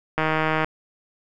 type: click train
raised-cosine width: 0.5 ms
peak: -7 dBFS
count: 74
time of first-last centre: 0.18-0.645 s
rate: 157 Hz
effects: none